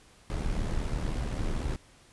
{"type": "noise with amplitude modulation", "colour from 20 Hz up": "brown", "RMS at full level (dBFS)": -28, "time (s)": [0.3, 1.76], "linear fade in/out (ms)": 0, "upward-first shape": "sine", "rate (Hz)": 76.1, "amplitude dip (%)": 55, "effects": ["pink hiss -58 dBFS RMS until 2.12 s", "resampled to 24000 Hz"]}